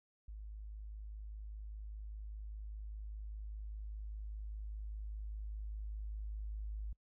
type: tone with level ramp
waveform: sine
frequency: 52.5 Hz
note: G#1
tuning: 19 cents sharp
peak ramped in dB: -45 to -39 dBFS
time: 0.28-6.93 s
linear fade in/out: 5 ms
effects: noise-tail reverb RT60 0.1 s tail -26 dB re dry